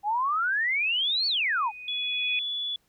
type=exponential two-way sweep; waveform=sine; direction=up then down; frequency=795 to 4540 to 795 Hz; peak=-23 dBFS; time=0.03-1.72 s; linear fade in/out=50 ms; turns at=1.27 s
type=tone with exponential growth; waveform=sine; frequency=2489 Hz; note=D#7; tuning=in tune; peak=-24 dBFS; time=0.78-2.39 s; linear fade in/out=1 ms; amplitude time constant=350 ms
type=tone with pitch glide; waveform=sine; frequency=3400 to 3428 Hz; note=G#7 to A7; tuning=+40 to -46 cents; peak=-28 dBFS; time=1.88-2.76 s; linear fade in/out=2 ms; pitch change=+14 cents; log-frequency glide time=2.33-2.4 s
effects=pink hiss -69 dBFS RMS until 2.88 s